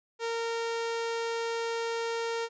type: tone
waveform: sawtooth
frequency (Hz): 460.8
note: A#4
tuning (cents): -20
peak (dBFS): -26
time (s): 0.19-2.49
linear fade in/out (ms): 50
effects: resampled to 16000 Hz